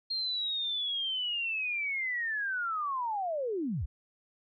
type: linear sweep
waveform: sine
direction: down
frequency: 4227 to 47.84 Hz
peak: -30 dBFS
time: 0.1-3.86 s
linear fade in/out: 10 ms
effects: none